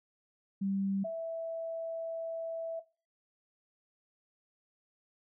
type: tone pair in turn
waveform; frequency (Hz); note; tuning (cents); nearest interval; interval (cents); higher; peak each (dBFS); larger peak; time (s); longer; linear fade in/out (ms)
sine; 195.6 / 657.9; G3 / E5; -4 / -4; octave + major sixth; 2100; second; -30 / -33; first; 0.61-1.04 / 1.04-2.8; second; 10
effects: noise-tail reverb RT60 0.3 s tail -18 dB re dry